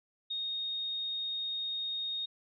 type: tone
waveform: sine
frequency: 3715 Hz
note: A#7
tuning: 7 cents flat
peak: -33 dBFS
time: 0.3-2.26 s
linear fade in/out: 10 ms
effects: none